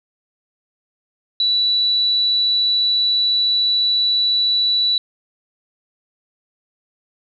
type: tone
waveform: sine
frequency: 3947 Hz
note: B7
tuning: 2 cents flat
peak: -14 dBFS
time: 1.4-4.98 s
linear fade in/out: 2 ms
effects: none